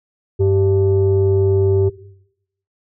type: tone pair together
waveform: sine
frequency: 97.28 / 389.1 Hz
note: G2 / G4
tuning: -13 / -13 cents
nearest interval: 2 octaves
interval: 2400 cents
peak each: -13 dBFS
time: 0.39-1.9 s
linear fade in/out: 20 ms
effects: noise-tail reverb RT60 0.8 s tail -18 dB re dry + tanh soft clip ceiling -7 dBFS